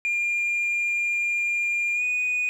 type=tone with pitch glide; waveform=sine; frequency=2404 to 2476 Hz; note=D7 to D#7; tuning=+40 to -9 cents; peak=-20 dBFS; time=0.05-2.49 s; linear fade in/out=0 ms; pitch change=+51 cents; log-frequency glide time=1.94-2.03 s; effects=tanh soft clip ceiling -20 dBFS + 9-bit